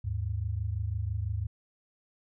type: tone pair together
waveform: sine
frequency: 77.61 / 103.6 Hz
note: D#2 / G#2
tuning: -4 / -4 cents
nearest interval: perfect fourth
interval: 500 cents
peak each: -33 / -31 dBFS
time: 0.04-1.47 s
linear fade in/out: 10 ms
effects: none